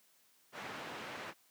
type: low-pass noise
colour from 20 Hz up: white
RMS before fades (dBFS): -45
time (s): 0.52-1.34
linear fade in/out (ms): 50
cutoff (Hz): 1900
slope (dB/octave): 12
effects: white hiss -69 dBFS RMS until 1.5 s + high-pass 150 Hz 12 dB/octave